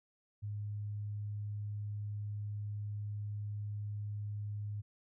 sine tone, 103.83 Hz, G#2, in tune, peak -37 dBFS, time 0.42-4.82 s, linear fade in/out 20 ms, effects none

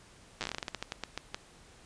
slowing click train, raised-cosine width 0.2 ms, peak -17 dBFS, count 18, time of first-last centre 0.41-1.345 s, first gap 8 ms, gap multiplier 1.21, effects pink hiss -57 dBFS RMS until 1.85 s + resampled to 22050 Hz

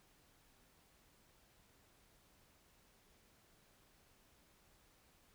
silence, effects pink hiss -70 dBFS RMS until 5.34 s

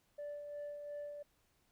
sine tone with tremolo, 584 Hz, D5, 10 cents flat, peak -39 dBFS, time 0.18-1.23 s, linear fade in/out 10 ms, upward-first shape sine, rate 2.8 Hz, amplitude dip 45%, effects tanh soft clip ceiling -40 dBFS + pink hiss -75 dBFS RMS until 1.71 s

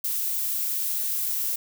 violet noise, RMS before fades -27 dBFS, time 0.04-1.56 s, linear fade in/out 5 ms, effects none

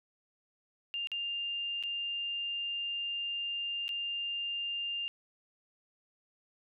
sine tone with dropouts, 2800 Hz, F7, 4 cents sharp, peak -33 dBFS, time 0.94-5.08 s, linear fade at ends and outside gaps 0 ms, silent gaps 1.072-1.117 / 1.827-1.836 / 3.881-3.891 s, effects none

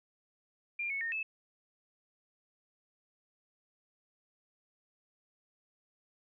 sine tone with pitch steps, 2393 / 2204 / 1836 / 2612 Hz, D7 / C#7 / A#6 / E7, +32 / -11 / -27 / -17 cents, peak -33 dBFS, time 0.79-1.23 s, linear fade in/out 5 ms, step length 110 ms, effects none

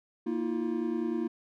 triangle chord, Bb suspended fourth, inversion none, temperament equal with one note detuned, 233.1 / 319.1 / 349.2 Hz, Bb3 / Eb4 / F4, 0 / +44 / 0 cents, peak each -31 dBFS, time 0.26-1.28 s, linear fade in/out 10 ms, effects none

